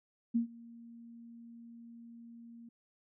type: tone with ADSR envelope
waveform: sine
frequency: 233.1 Hz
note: A#3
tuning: in tune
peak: -25 dBFS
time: 0.34-2.69 s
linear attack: 18 ms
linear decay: 110 ms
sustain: -24 dB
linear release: 5 ms
effects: none